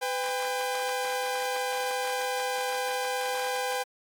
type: tone pair together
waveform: sawtooth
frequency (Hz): 504 / 800.1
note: B4 / G5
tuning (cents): +35 / +35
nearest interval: minor sixth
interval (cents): 800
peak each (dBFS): -27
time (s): 0.01-3.84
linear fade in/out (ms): 20
effects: AAC 64 kbps